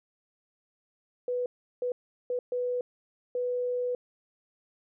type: tone bursts at uneven times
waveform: sine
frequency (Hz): 493.9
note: B4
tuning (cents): 0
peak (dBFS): -27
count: 5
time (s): 1.28-1.46 / 1.82-1.92 / 2.3-2.39 / 2.52-2.81 / 3.35-3.95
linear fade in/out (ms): 2
effects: none